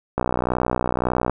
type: click train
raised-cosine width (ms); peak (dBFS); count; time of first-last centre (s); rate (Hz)
1; -6; 70; 0.18-1.297; 61.8
effects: none